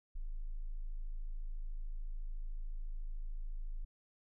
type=tone; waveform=sine; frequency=26.91 Hz; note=A0; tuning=38 cents flat; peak=-37 dBFS; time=0.15-3.85 s; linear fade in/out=10 ms; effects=none